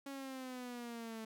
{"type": "exponential sweep", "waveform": "sawtooth", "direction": "down", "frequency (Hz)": [278.1, 220], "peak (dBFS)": -40, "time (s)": [0.06, 1.25], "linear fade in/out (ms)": 5, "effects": []}